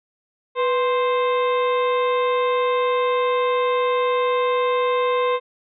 harmonic tone with a mistuned harmonic, 523.3 Hz, C5, in tune, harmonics 1 / 2 / 3 / 4 / 5 / 6 / 7, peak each -19 / -22 / -37 / -32 / -35 / -42 / -36 dBFS, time 0.55-5.4 s, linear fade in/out 50 ms, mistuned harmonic 1, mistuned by -100 cents, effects none

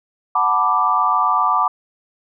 sine chord, B minor seventh, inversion second, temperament equal, 740 / 880 / 987.8 / 1174.7 Hz, F#5 / A5 / B5 / D6, 0 / 0 / 0 / 0 cents, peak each -22 / -22 / -20 / -16 dBFS, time 0.35-1.68 s, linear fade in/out 5 ms, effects none

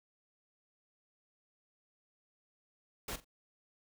pink noise with echo, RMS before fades -40 dBFS, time 3.08-3.16 s, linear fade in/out 5 ms, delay 43 ms, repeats 2, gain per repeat -14 dB, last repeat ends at 3.246 s, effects none

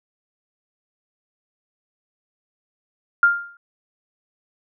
sine tone with exponential decay, 1400 Hz, F6, 4 cents sharp, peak -8 dBFS, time 3.23-3.57 s, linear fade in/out 2 ms, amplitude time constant 72 ms, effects none

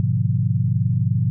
sine chord, G# diminished seventh, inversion none, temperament equal, 103.83 / 123.47 / 146.83 / 174.61 Hz, G#2 / B2 / D3 / F3, 0 / 0 / 0 / 0 cents, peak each -21 / -20 / -25 / -25 dBFS, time 0-1.3 s, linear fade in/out 0 ms, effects none

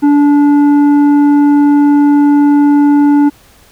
triangle tone with tanh clipping, 289.4 Hz, D4, 25 cents flat, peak -6 dBFS, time 0.02-3.3 s, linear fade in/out 20 ms, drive 12 dB, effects pink hiss -44 dBFS RMS until 3.71 s

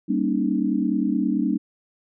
sine chord, Eb dominant seventh, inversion first, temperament equal with one note detuned, 196 / 233.1 / 277.2 / 306.8 Hz, G3 / Bb3 / Db4 / Eb4, 0 / 0 / 0 / -24 cents, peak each -25 dBFS, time 0.08-1.58 s, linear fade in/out 20 ms, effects none

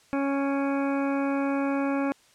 harmonic tone with a mistuned harmonic, 277 Hz, C#4, 1 cent flat, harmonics 1 / 2 / 3 / 4 / 5 / 6 / 8 / 9, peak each -25 / -31 / -35 / -37 / -39 / -41 / -43 / -44 dBFS, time 0.13-2.12 s, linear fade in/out 0 ms, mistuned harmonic 8, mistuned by +20 cents, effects white hiss -59 dBFS RMS until 2.34 s + low-pass 8000 Hz 12 dB/octave

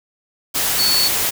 sine tone in noise, 4435 Hz, C#8, in tune, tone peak -15 dBFS, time 0.78-1.09 s, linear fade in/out 20 ms, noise white, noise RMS -19 dBFS, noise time 0.54-1.31 s, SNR +1 dB, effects none

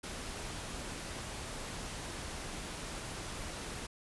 pink noise, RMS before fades -42 dBFS, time 0.03-3.87 s, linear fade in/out 10 ms, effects resampled to 24000 Hz

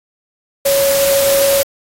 sine tone in noise, 554.4 Hz, C#5, in tune, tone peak -11 dBFS, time 0.65-1.63 s, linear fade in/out 10 ms, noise white, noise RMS -18 dBFS, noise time 0.65-1.63 s, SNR +4 dB, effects AAC 48 kbps

